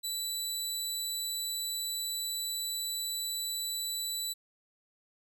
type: tone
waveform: 20% pulse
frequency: 3964 Hz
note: B7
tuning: 6 cents sharp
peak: -27 dBFS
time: 0.03-4.34 s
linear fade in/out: 20 ms
effects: none